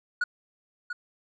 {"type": "tone with echo", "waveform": "triangle", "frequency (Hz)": 1456, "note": "F#6", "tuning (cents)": -28, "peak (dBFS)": -21, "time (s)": [0.21, 0.24], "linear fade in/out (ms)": 5, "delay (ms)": 690, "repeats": 1, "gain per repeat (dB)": -8, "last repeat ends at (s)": 0.93, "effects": ["resampled to 16000 Hz"]}